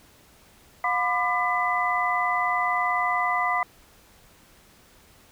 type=tone cluster; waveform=sine; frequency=717 / 1005 / 1194 / 2004 Hz; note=F5 / B5 / D6 / B6; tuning=+45 / +30 / +28 / +25 cents; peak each=-27 dBFS; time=0.84-3.63 s; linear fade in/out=2 ms; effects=pink hiss -55 dBFS RMS until 5.31 s